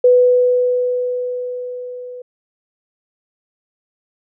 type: tone with level ramp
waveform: sine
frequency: 496.2 Hz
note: B4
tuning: 8 cents sharp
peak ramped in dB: -6 to -29 dBFS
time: 0.04-2.22 s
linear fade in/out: 5 ms
effects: none